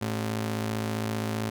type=ring-modulated tone; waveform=sawtooth; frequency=163.1 Hz; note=E3; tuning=18 cents flat; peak=-21 dBFS; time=0.01-1.5 s; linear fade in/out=10 ms; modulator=53.9 Hz; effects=none